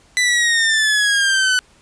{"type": "exponential sweep", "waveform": "sawtooth", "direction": "down", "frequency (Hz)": [2000, 1492], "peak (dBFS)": -10, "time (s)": [0.17, 1.59], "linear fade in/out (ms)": 0, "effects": ["pink hiss -52 dBFS RMS until 1.81 s", "resampled to 22050 Hz"]}